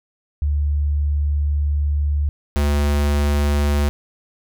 sine / square tone pair in turn, 73 / 72.54 Hz, D2 / D2, -10 / -21 cents, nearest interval unison, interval 11 cents, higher first, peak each -16 dBFS, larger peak neither, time 0.42-2.29 / 2.56-3.89 s, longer first, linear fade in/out 0 ms, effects none

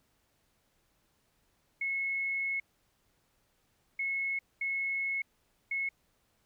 sine tone bursts at uneven times, 2184 Hz, C#7, 26 cents flat, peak -30 dBFS, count 4, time 1.81-2.6 / 3.99-4.39 / 4.61-5.22 / 5.71-5.89 s, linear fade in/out 5 ms, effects pink hiss -73 dBFS RMS until 6.45 s

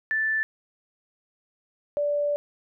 sine tone pair in turn, 1760 / 582.8 Hz, A6 / D5, 0 / -13 cents, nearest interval octave + perfect fifth, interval 1913 cents, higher first, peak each -22 dBFS, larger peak neither, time 0.11-0.43 / 1.97-2.36 s, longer second, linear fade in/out 0 ms, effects none

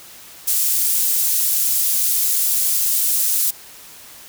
pink high-pass noise, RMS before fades -18 dBFS, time 0.47-3.51 s, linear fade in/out 10 ms, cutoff 9900 Hz, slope 12 dB/octave, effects white hiss -41 dBFS RMS until 4.28 s

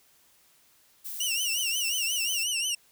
violet noise, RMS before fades -37 dBFS, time 1.04-2.45 s, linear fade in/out 20 ms
20% pulse tone with vibrato, 2847 Hz, F7, 33 cents sharp, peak -21 dBFS, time 1.2-2.75 s, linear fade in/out 5 ms, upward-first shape triangle, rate 5.6 Hz, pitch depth 140 cents each way
effects white hiss -62 dBFS RMS until 2.91 s

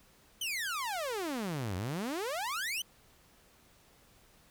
sawtooth exponential two-way sweep, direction down then up, 3144 to 87.1 to 3144 Hz, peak -30 dBFS, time 0.41-2.82 s, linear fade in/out 5 ms, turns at 1.76 s, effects pink hiss -63 dBFS RMS until 4.5 s

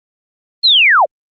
sine linear sweep, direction down, 4322 to 493.9 Hz, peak -6 dBFS, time 0.63-1.06 s, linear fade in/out 20 ms, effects Opus 32 kbps

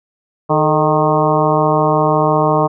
harmonic tone with a mistuned harmonic, 154.3 Hz, D#3, 14 cents flat, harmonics 1 / 2 / 3 / 4 / 5 / 6 / 7 / 8, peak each -18 / -20 / -18 / -17 / -19 / -20 / -18 / -26 dBFS, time 0.49-2.68 s, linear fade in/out 20 ms, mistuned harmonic 3, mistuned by -71 cents, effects none

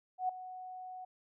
sine tone with ADSR envelope, 740 Hz, F#5, in tune, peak -28 dBFS, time 0.18-1.05 s, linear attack 110 ms, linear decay 5 ms, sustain -15 dB, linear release 8 ms, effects none

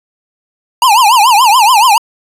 square tone with vibrato, 920 Hz, A#5, 23 cents flat, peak -5 dBFS, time 0.82-1.98 s, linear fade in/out 2 ms, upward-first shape triangle, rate 7 Hz, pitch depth 270 cents each way, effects resampled to 32000 Hz

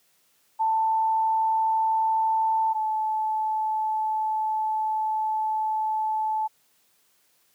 sine tone pair in turn, 886 / 869.3 Hz, A5 / A5, +12 / -21 cents, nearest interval unison, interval 33 cents, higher first, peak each -20 / -23 dBFS, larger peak first, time 0.59-2.74 / 2.74-6.48 s, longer second, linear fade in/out 20 ms, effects white hiss -65 dBFS RMS until 7.54 s + high-pass 100 Hz 12 dB/octave

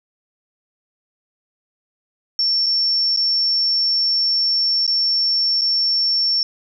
sine tone with dropouts, 5440 Hz, F8, 46 cents flat, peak -15 dBFS, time 2.39-6.43 s, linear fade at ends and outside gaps 1 ms, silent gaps 2.661-2.665 / 3.163-3.172 / 4.866-4.877 / 5.611-5.617 s, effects none

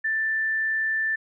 sine tone, 1769 Hz, A6, 9 cents sharp, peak -22 dBFS, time 0.04-1.16 s, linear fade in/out 10 ms, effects none

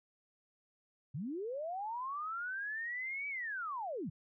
sine linear two-way sweep, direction up then down, 119.7 to 2300 to 119.7 Hz, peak -37 dBFS, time 1.14-4.1 s, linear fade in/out 10 ms, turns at 3.28 s, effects none

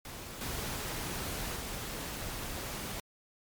pink noise with level steps, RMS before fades -44 / -37 / -39 dBFS, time 0.05-3 s, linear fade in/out 2 ms, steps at 0.41 / 1.56 s, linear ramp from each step 2 ms, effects MP3 96 kbps

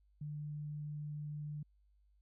sine tone, 148.9 Hz, D3, 24 cents sharp, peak -40 dBFS, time 0.21-1.63 s, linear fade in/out 5 ms, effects added 50 Hz sine -67 dBFS peak until 2.21 s

